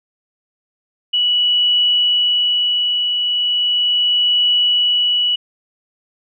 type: tone with tremolo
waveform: sine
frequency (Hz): 2942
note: F#7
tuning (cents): -11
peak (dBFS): -11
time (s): 1.13-5.36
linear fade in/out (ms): 10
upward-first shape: triangle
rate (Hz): 0.37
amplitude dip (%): 40
effects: none